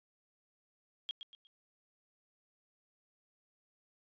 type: tone with echo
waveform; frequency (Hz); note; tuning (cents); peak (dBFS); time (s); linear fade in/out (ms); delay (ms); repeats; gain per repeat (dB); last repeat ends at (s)
sine; 3251; G#7; -38; -35; 1.09-1.11; 0; 120; 3; -9; 1.47
effects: resampled to 16000 Hz